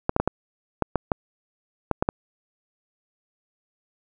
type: clicks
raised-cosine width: 1 ms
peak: -6 dBFS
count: 10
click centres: 0.094 / 0.164 / 0.2 / 0.276 / 0.823 / 0.957 / 1.118 / 1.913 / 2.025 / 2.089 s
effects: none